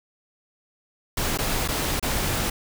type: noise with dropouts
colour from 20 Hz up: pink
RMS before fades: -25 dBFS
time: 1.17-2.5 s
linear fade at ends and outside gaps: 5 ms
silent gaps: 1.376-1.386 / 1.678-1.685 / 1.997-2.026 s
effects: none